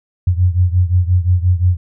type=beating tone pair; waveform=sine; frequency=88.3 / 94 Hz; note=F2 / F#2; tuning=+20 / +28 cents; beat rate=5.7 Hz; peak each=-12 / -15 dBFS; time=0.27-1.77 s; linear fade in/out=5 ms; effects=none